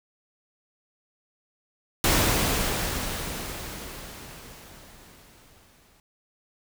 pink noise with exponential decay, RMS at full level -20 dBFS, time 2.04-6 s, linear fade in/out 1 ms, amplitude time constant 860 ms, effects none

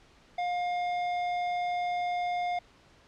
sine tone with tanh clipping, 710 Hz, F5, 28 cents sharp, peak -30 dBFS, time 0.38-2.59 s, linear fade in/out 5 ms, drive 13 dB, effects pink hiss -59 dBFS RMS until 3.07 s + low-pass 5000 Hz 12 dB/octave

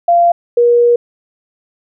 sine tone pair in turn, 690 / 477.6 Hz, F5 / A#4, -21 / +42 cents, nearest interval tritone, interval 637 cents, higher first, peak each -6 dBFS, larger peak neither, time 0.08-0.32 / 0.57-0.96 s, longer second, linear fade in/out 5 ms, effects none

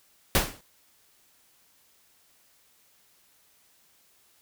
pink noise with exponential decay, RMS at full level -18 dBFS, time 0.35-0.61 s, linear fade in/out 1 ms, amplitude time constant 56 ms, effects white hiss -63 dBFS RMS until 4.41 s

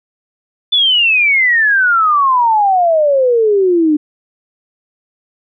sine exponential sweep, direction down, 3520 to 293.5 Hz, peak -8 dBFS, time 0.72-3.97 s, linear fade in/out 10 ms, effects none

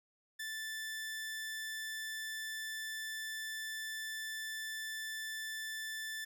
sawtooth tone, 1760 Hz, A6, in tune, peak -36 dBFS, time 0.39-6.25 s, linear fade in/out 10 ms, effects none

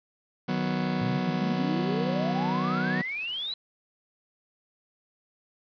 40% pulse chord, B major, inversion first, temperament just, 154.34 / 185.21 / 246.9 Hz, D#3 / F#3 / B3, -14 / +2 / 0 cents, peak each -32 / -28 / -30 dBFS, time 0.48-3.02 s, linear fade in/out 10 ms
sine exponential sweep, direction up, 113.3 to 4055 Hz, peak -30 dBFS, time 1.01-3.54 s, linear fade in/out 5 ms
effects resampled to 11025 Hz + 8-bit

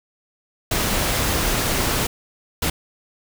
pink noise bursts at uneven times, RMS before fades -21 dBFS, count 2, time 0.71-2.07 / 2.62-2.7 s, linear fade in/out 5 ms, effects none

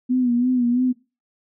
sine tone with vibrato, 246.9 Hz, B3, in tune, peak -16 dBFS, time 0.09-0.93 s, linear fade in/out 20 ms, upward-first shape sine, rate 3 Hz, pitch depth 61 cents each way, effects noise-tail reverb RT60 0.3 s tail -19 dB re dry

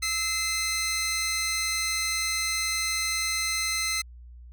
15% pulse tone pair together, 1302 / 2067 Hz, E6 / C7, -22 / -22 cents, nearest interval minor sixth, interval 800 cents, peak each -28 / -20 dBFS, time 0.02-4.02 s, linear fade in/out 10 ms, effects added 60 Hz sine -43 dBFS peak until 4.52 s

